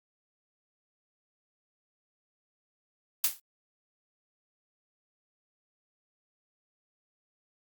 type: noise with exponential decay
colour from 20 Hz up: blue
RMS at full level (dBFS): -21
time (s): 3.24-3.4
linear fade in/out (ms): 2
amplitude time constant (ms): 34
effects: Opus 48 kbps